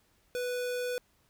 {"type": "tone", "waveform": "square", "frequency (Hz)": 493.9, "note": "B4", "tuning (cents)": 0, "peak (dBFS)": -32, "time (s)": [0.35, 0.98], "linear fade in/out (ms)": 0, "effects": ["pink hiss -69 dBFS RMS until 1.29 s"]}